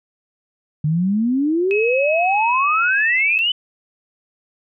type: exponential sweep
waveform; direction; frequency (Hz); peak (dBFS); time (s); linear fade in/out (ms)
sine; up; 146.83 to 3047; -15; 0.84-3.52; 5
type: tone with pitch glide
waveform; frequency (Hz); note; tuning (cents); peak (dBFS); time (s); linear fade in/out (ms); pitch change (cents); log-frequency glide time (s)
sine; 2562 to 2640; E7 to E7; -50 to +2; -20; 1.71-3.39; 0; +52; 2.96-3.1
effects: none